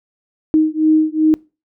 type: beating tone pair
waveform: sine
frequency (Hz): 311.1 / 313.7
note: D#4 / D#4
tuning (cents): 0 / +14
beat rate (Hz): 2.6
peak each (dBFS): -14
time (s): 0.54-1.34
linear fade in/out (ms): 0
effects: noise-tail reverb RT60 0.3 s tail -24 dB re dry